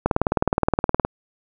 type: click train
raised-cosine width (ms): 1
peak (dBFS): -3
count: 20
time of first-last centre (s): 0.06-1.05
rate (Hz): 19.2
effects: none